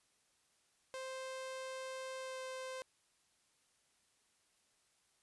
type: tone with pitch glide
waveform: sawtooth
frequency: 523.3 to 519.7 Hz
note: C5 to C5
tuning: 0 to -12 cents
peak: -39 dBFS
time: 0.94-2.82 s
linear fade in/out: 0 ms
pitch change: -12 cents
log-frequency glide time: 2.19-2.41 s
effects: white hiss -75 dBFS RMS until 5.22 s + resampled to 24000 Hz